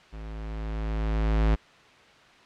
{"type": "tone with level ramp", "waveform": "square", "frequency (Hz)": 53.9, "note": "A1", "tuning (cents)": -35, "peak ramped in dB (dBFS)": [-38, -19], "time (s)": [0.12, 1.56], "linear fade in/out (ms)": 20, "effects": ["white hiss -53 dBFS RMS until 2.45 s", "low-pass 3000 Hz 12 dB/octave"]}